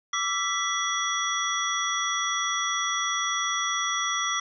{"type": "tone cluster", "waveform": "sine", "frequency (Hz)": [1158, 1335, 1979, 3362, 5800], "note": ["D6", "E6", "B6", "G#7", "F#8"], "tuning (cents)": [-25, 22, 3, 20, -35], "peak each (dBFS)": -31, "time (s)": [0.13, 4.4], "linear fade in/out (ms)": 5, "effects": []}